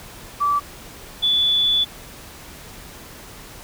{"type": "tone pair in turn", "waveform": "sine", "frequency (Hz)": [1158, 3456], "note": ["D6", "A7"], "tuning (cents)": [-25, -32], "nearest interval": "octave + perfect fifth", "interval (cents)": 1893, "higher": "second", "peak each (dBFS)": [-16, -15], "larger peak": "second", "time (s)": [[0.4, 0.6], [1.22, 1.85]], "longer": "second", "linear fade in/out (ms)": 20, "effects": ["pink hiss -40 dBFS RMS until 3.63 s"]}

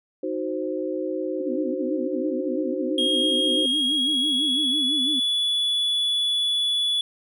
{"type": "chord", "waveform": "sine", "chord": "C diminished", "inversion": "first", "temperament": "equal", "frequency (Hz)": [311.1, 370, 523.3], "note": ["Eb4", "Gb4", "C5"], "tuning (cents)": [0, 0, 0], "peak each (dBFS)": -29, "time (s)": [0.23, 3.66], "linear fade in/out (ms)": 5}
{"type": "tone with vibrato", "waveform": "sine", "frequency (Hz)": 277.2, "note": "C#4", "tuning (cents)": 0, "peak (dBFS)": -27, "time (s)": [1.4, 5.2], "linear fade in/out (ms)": 10, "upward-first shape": "sine", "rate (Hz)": 6, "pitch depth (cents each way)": 190}
{"type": "tone with pitch glide", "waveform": "triangle", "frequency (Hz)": [3257, 3423], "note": ["G#7", "A7"], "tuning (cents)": [-34, -48], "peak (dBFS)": -19, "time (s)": [2.98, 7.01], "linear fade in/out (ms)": 2, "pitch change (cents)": 86, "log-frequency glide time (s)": [3.64, 5.09]}
{"effects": []}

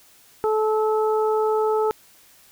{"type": "harmonic tone", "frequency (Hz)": 433.4, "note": "A4", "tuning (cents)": -26, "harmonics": [1, 2, 3], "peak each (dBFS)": [-19, -25, -29], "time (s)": [0.44, 1.91], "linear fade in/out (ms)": 0, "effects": ["white hiss -53 dBFS RMS until 2.51 s"]}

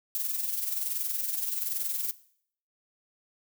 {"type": "noise with amplitude modulation", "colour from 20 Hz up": "violet", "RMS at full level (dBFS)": -29, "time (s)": [0.15, 2.11], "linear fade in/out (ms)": 0, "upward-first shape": "sine", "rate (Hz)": 21.2, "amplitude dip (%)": 55, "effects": ["noise-tail reverb RT60 0.6 s tail -18 dB re dry"]}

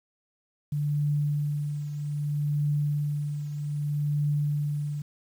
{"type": "tone with tremolo", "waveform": "sine", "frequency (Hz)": 146.83, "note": "D3", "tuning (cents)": 0, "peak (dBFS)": -22, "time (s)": [0.72, 5.02], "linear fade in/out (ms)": 5, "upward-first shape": "triangle", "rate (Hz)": 0.63, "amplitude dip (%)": 65, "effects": ["9-bit"]}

